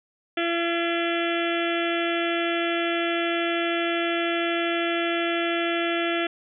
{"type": "harmonic tone", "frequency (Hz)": 339.1, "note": "E4", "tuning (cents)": 49, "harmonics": [1, 2, 4, 5, 6, 7, 8, 9, 10], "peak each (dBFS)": [-26, -29, -32, -33, -34, -34, -35, -36, -36], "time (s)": [0.37, 6.27], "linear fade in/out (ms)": 5, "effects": []}